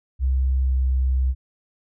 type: tone with pitch glide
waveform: sine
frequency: 65.41 to 64.81 Hz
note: C2 to C2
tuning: 0 to -16 cents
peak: -17 dBFS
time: 0.19-1.35 s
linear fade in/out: 50 ms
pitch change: -16 cents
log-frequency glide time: 0.61-0.75 s
effects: none